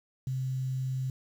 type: tone with quantisation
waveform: sine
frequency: 130.81 Hz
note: C3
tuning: in tune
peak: -29 dBFS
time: 0.27-1.1 s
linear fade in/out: 2 ms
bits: 9
effects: none